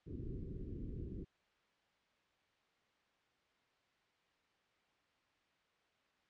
pink low-pass noise, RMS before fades -45 dBFS, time 0.06-1.25 s, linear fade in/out 20 ms, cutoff 400 Hz, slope 48 dB/octave, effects white hiss -75 dBFS RMS until 6.29 s + low-pass 3000 Hz 12 dB/octave

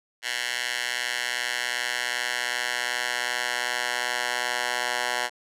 10% pulse tone with high-pass filter sweep, 122.6 Hz, B2, 12 cents flat, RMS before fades -28 dBFS, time 0.22-5.3 s, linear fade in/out 50 ms, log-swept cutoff 2000 to 1100 Hz, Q 1.3, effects low-pass 10000 Hz 12 dB/octave

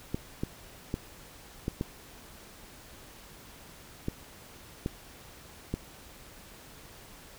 clicks, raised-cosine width 3 ms, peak -17 dBFS, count 8, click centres 0.145 / 0.435 / 0.941 / 1.681 / 1.811 / 4.084 / 4.861 / 5.74 s, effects pink hiss -51 dBFS RMS until 7.38 s

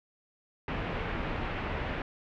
pink low-pass noise, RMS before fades -34 dBFS, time 0.68-2.02 s, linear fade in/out 2 ms, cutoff 2700 Hz, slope 24 dB/octave, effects none

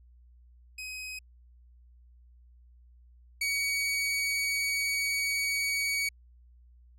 sawtooth tone pair in turn, 2525 / 2254 Hz, D#7 / C#7, +25 / +28 cents, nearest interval major second, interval 197 cents, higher first, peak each -34 / -24 dBFS, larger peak second, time 0.78-1.19 / 3.41-6.09 s, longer second, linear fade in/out 5 ms, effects added 60 Hz sine -54 dBFS peak until 6.98 s + low-pass 12000 Hz 12 dB/octave

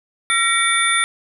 sine tone cluster, 1360 / 1895 / 2267 / 3555 / 9600 Hz, F6 / A#6 / C#7 / A7 / D9, -46 / +28 / +38 / +17 / +37 cents, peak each -21 dBFS, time 0.3-1.04 s, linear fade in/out 0 ms, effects none

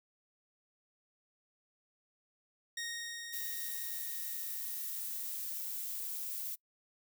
15% pulse tone with exponential decay, 1864.7 Hz, A#6, in tune, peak -31 dBFS, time 2.77-6.13 s, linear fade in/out 5 ms, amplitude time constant 730 ms
violet noise, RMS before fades -40 dBFS, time 3.32-6.56 s, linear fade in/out 20 ms
effects noise-tail reverb RT60 0.1 s tail -25 dB re dry

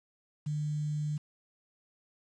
sine tone with quantisation, 150 Hz, D3, 37 cents sharp, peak -30 dBFS, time 0.46-1.18 s, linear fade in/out 10 ms, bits 9, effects resampled to 22050 Hz

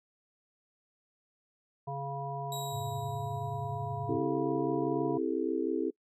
harmonic tone, 139.2 Hz, C#3, 8 cents sharp, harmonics 1 / 3 / 5 / 7, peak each -38 / -44 / -39 / -41 dBFS, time 1.87-5.18 s, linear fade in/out 10 ms
20% pulse tone with exponential decay, 3839 Hz, B7, 50 cents flat, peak -32 dBFS, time 2.52-4.13 s, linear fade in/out 2 ms, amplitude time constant 350 ms
sine tone with vibrato, 110.5 Hz, A2, 8 cents sharp, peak -38 dBFS, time 2.72-4.19 s, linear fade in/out 10 ms, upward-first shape sine, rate 18 Hz, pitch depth 180 cents each way
sine chord, A minor seventh, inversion first, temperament just, 264 / 330 / 396 / 440 Hz, C4 / E4 / G4 / A4, +16 / +2 / +18 / 0 cents, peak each -35 / -32 / -35 / -35 dBFS, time 4.08-5.91 s, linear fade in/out 20 ms
effects noise-tail reverb RT60 0.1 s tail -22 dB re dry

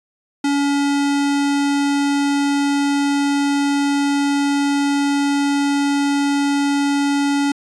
square tone, 283.2 Hz, C#4, 37 cents sharp, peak -16 dBFS, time 0.44-7.52 s, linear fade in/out 5 ms, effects resampled to 22050 Hz

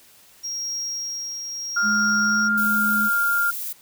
triangle tone with tremolo, 5610 Hz, F8, 7 cents sharp, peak -24 dBFS, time 0.43-2.49 s, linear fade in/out 20 ms, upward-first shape triangle, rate 0.75 Hz, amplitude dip 40%
sine tone, 1403 Hz, F6, 8 cents sharp, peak -18 dBFS, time 1.76-3.51 s, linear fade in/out 10 ms
sine tone with pitch glide, 209.3 to 212.3 Hz, G#3 to G#3, +14 to +38 cents, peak -25 dBFS, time 1.82-3.1 s, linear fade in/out 50 ms, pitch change +24 cents, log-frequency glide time 2.21-2.41 s
violet noise, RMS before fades -30 dBFS, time 2.57-3.73 s, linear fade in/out 10 ms
effects white hiss -52 dBFS RMS until 3.81 s

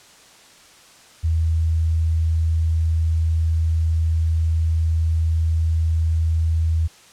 sine tone, 81 Hz, E2, 30 cents flat, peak -16 dBFS, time 1.23-6.88 s, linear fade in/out 20 ms, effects white hiss -48 dBFS RMS until 7.12 s + low-pass 8000 Hz 12 dB/octave

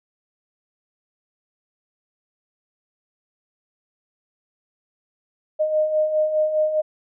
sine beating tone pair, 613 / 617.9 Hz, D#5 / D#5, -26 / -12 cents, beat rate 4.9 Hz, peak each -26 / -18 dBFS, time 5.59-6.82 s, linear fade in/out 20 ms, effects none

